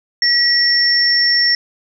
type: tone pair together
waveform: sine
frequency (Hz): 1927 / 5445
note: B6 / F8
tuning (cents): -43 / -45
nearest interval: octave + tritone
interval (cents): 1798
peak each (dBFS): -16 / -12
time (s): 0.22-1.55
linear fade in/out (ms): 2
effects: none